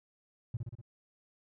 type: tone with echo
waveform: triangle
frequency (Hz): 116.5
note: A#2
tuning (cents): -1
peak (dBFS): -27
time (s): 0.54-0.57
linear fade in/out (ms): 5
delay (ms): 61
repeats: 4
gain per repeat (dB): -4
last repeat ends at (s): 0.814
effects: tanh soft clip ceiling -29 dBFS